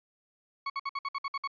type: tone bursts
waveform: 35% pulse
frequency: 1108.7 Hz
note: C#6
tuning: in tune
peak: -29 dBFS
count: 9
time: 0.66-1.475 s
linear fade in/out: 5 ms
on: 39 ms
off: 58 ms
effects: resampled to 11025 Hz